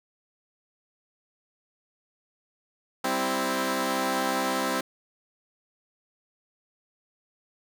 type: chord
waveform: 10% pulse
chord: C major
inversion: second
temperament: equal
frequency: 196 / 261.6 / 329.6 Hz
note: G3 / C4 / E4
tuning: 0 / 0 / 0 cents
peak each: -24 / -19 / -23 dBFS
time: 3.04-4.81 s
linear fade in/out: 5 ms
effects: none